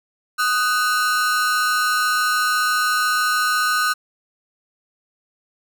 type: ring-modulated tone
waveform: 45% pulse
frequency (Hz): 1369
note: F6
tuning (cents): -35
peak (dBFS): -14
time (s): 0.38-3.94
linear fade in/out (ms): 20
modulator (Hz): 123
effects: none